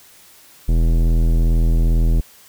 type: tone with tanh clipping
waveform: sine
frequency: 41.2 Hz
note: E1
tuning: in tune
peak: -14 dBFS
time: 0.68-2.21 s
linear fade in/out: 10 ms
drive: 17 dB
effects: white hiss -47 dBFS RMS until 2.48 s